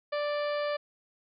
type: harmonic tone with a mistuned harmonic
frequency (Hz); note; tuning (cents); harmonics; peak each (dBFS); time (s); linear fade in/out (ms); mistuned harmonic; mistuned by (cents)
587.3; D5; 0; 1 / 2 / 3 / 4 / 5 / 6 / 7 / 8; -29 / -37 / -40 / -44 / -47 / -49 / -50 / -48; 0.12-0.77; 10; 7; +25
effects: none